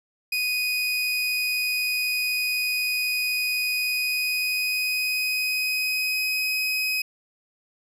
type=tone with pitch glide; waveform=30% pulse; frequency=2489 to 2524 Hz; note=D#7 to D#7; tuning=0 to +24 cents; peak=-20 dBFS; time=0.32-7.02 s; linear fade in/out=5 ms; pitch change=+24 cents; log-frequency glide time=3.78-6.53 s; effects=none